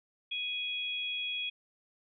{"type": "tone pair together", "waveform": "sine", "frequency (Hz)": [2490, 3324], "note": ["D#7", "G#7"], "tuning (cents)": [1, 1], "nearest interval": "perfect fourth", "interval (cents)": 500, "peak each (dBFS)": [-36, -35], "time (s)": [0.31, 1.5], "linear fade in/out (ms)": 10, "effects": []}